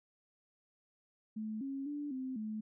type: tone with pitch steps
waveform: sine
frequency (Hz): 216.9 / 272.7 / 291.6 / 260.1 / 215.9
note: A3 / C#4 / D4 / C4 / A3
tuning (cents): -25 / -28 / -12 / -10 / -33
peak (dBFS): -37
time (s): 1.36-2.61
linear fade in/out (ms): 10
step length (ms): 250
effects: none